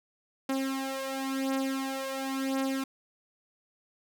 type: beating tone pair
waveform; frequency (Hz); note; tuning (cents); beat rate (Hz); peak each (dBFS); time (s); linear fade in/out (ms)
sawtooth; 267.7 / 268.65; C4 / C4; +40 / +46; 0.95; -28 / -30; 0.49-2.84; 5
effects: none